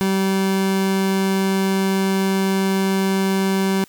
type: tone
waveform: 30% pulse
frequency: 192.6 Hz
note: G3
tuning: 30 cents flat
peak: -14 dBFS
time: 0.01-3.84 s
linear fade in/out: 0 ms
effects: white hiss -50 dBFS RMS until 3.88 s